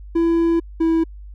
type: tone pair in turn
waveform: triangle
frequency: 334.1 / 327 Hz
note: E4 / E4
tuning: +23 / -14 cents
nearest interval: unison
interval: 37 cents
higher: first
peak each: -12 dBFS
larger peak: neither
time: 0.15-0.6 / 0.8-1.04 s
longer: first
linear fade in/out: 10 ms
effects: added 50 Hz sine -34 dBFS peak until 1.34 s